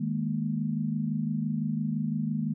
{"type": "chord", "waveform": "sine", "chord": "D# suspended fourth", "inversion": "none", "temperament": "just", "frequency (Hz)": [155.56, 207.4, 233.3], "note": ["D#3", "G#3", "A#3"], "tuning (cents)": [0, -2, 2], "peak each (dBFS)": -31, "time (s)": [0, 2.54], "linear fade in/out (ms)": 10, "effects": []}